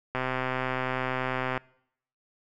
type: click train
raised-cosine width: 0.5 ms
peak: -14 dBFS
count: 185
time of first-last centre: 0.15-1.576 s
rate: 129 Hz
effects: noise-tail reverb RT60 0.7 s tail -23 dB re dry